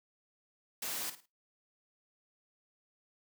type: noise with echo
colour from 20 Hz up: white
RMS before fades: -38 dBFS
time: 0.82-1.1 s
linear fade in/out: 5 ms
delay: 53 ms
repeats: 3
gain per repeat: -11 dB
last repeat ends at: 1.259 s
effects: noise-tail reverb RT60 0.2 s tail -17 dB re dry + high-pass 150 Hz 12 dB/octave